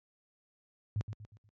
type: tone with echo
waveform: sine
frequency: 105.3 Hz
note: G#2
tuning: 24 cents sharp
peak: -29 dBFS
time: 0.96-1.01 s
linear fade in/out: 0 ms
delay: 120 ms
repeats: 4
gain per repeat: -8 dB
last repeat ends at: 1.49 s
effects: high-pass 60 Hz 12 dB/octave + resampled to 16000 Hz